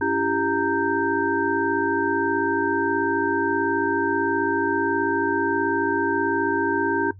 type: tone cluster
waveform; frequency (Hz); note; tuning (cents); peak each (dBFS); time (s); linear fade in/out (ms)
sine; 283.5 / 338.6 / 397.1 / 924 / 1564; C#4 / E4 / G4 / A#5 / G6; +39 / +46 / +22 / -16 / -4; -26; 0.01-7.11; 5
effects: noise-tail reverb RT60 0.1 s tail -17 dB re dry + added 95 Hz sine -41 dBFS peak until 7.19 s